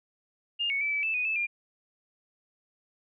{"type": "tone with pitch steps", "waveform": "sine", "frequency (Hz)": [2820, 2218, 2313, 2300, 2634, 2484, 2618, 2401], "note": ["F7", "C#7", "D7", "D7", "E7", "D#7", "E7", "D7"], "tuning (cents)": [16, 0, -27, -37, -2, -3, -13, 38], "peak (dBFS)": -26, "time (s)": [0.59, 1.47], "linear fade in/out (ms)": 20, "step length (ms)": 110, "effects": []}